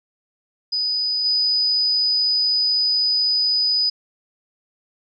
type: tone with level steps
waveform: sine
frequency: 4978 Hz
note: D#8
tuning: in tune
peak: -19 / -16 dBFS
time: 0.72-3.9 s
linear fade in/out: 10 ms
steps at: 1.24 s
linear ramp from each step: 20 ms
effects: none